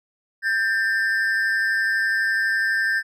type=ring-modulated tone; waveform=triangle; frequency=1688 Hz; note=G#6; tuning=28 cents sharp; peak=-14 dBFS; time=0.42-3.03 s; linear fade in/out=50 ms; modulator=106 Hz; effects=none